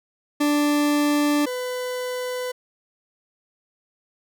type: tone pair in turn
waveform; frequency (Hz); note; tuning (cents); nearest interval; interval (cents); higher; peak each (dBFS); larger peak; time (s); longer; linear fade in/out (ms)
40% pulse; 293.4 / 500.8; D4 / B4; -2 / +24; major sixth; 926; second; -17 / -25; first; 0.4-1.46 / 1.46-2.52; neither; 10
effects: none